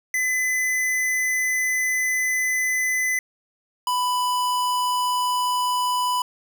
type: tone pair in turn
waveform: square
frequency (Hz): 2016 / 993.5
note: B6 / B5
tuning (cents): +35 / +10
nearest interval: octave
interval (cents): 1225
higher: first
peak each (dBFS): -21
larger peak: neither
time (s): 0.14-3.19 / 3.87-6.22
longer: first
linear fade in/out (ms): 2
effects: 9-bit